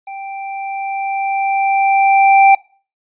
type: tone with level ramp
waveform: square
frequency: 784 Hz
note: G5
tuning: in tune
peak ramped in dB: -27 to -5 dBFS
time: 0.07-2.55 s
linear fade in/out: 5 ms
effects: noise-tail reverb RT60 0.4 s tail -23 dB re dry + resampled to 8000 Hz